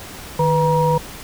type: tone cluster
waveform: sine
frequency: 154.1 / 493.8 / 949 Hz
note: D#3 / B4 / A#5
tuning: -16 / 0 / +31 cents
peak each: -18 dBFS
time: 0.39-0.98 s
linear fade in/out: 5 ms
effects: pink hiss -35 dBFS RMS until 1.23 s